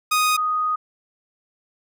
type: tone pair in turn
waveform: sawtooth / sine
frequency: 1244.5 / 1244.5 Hz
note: D#6 / D#6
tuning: 0 / 0 cents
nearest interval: unison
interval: 0 cents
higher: neither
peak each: -13 / -19 dBFS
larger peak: first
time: 0.11-0.37 / 0.37-0.76 s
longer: second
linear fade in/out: 10 ms
effects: none